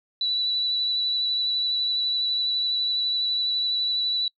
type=tone with vibrato; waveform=sine; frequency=3951 Hz; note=B7; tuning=in tune; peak=-22 dBFS; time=0.21-4.28 s; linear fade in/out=2 ms; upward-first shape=sine; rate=12 Hz; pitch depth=13 cents each way; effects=noise-tail reverb RT60 0.1 s tail -26 dB re dry